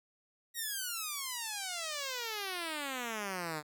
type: exponential sweep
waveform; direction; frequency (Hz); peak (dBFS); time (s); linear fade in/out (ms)
5% pulse; down; 1918 to 146.83; -25; 0.54-3.63; 50
effects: none